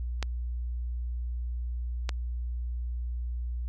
clicks, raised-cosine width 0.2 ms, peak -14 dBFS, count 2, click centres 0.227 / 2.092 s, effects added 60 Hz sine -30 dBFS peak until 3.68 s

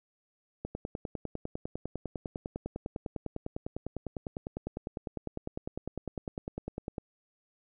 click train, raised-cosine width 2 ms, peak -22 dBFS, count 64, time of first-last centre 0.65-6.982 s, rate 9.95 Hz, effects none

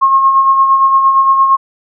sine tone with tremolo, 1079 Hz, C#6, 47 cents flat, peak -4 dBFS, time 0.01-1.57 s, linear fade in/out 20 ms, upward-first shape sine, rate 8.7 Hz, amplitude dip 45%, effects none

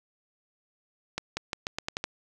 accelerating click train, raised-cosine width 0.2 ms, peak -13 dBFS, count 8, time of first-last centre 1.18-2.041 s, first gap 190 ms, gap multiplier 0.85, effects none

